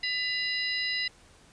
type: harmonic tone with a mistuned harmonic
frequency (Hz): 1000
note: B5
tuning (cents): +21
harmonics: 2 / 3 / 4 / 5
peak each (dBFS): -31 / -35 / -33 / -35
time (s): 0.03-1.08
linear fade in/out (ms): 5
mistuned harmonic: 3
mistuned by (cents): -110
effects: pink hiss -57 dBFS RMS until 1.52 s + resampled to 22050 Hz